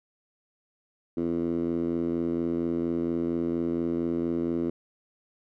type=tone with band-pass filter; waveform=10% pulse; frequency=84.3 Hz; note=E2; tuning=39 cents sharp; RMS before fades=-28 dBFS; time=1.17-4.7 s; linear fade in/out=5 ms; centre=300 Hz; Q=3.1; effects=none